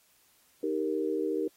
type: chord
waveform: sine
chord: Eb major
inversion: none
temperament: equal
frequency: 311.1 / 392 / 466.2 Hz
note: Eb4 / G4 / Bb4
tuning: 0 / 0 / 0 cents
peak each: -32 dBFS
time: 0.63-1.48 s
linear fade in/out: 5 ms
effects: white hiss -65 dBFS RMS until 1.56 s + AAC 48 kbps